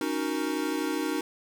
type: chord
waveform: square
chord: D# minor seventh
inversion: third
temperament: equal with one note detuned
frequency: 278.8 / 311.1 / 370 / 466.2 Hz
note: C#4 / D#4 / F#4 / A#4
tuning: +10 / 0 / 0 / 0 cents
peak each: -34 / -31 / -35 / -37 dBFS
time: 0.01-1.21 s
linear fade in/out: 2 ms
effects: none